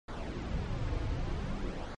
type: noise with flanger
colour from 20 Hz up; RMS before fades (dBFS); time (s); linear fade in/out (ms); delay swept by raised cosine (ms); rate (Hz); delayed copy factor
brown; -35; 0.08-1.95; 5; 0.36 to 5.26; 0.54; -0.55
effects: low-pass 5000 Hz 12 dB/octave + MP3 48 kbps